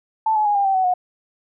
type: tone with pitch steps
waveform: sine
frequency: 880 / 852.5 / 825.8 / 800 / 775 / 750.8 / 727.3 Hz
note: A5 / G#5 / G#5 / G5 / G5 / F#5 / F#5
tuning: 0 / +45 / -10 / +35 / -20 / +25 / -30 cents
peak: -15 dBFS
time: 0.26-0.939 s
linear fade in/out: 5 ms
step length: 97 ms
effects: none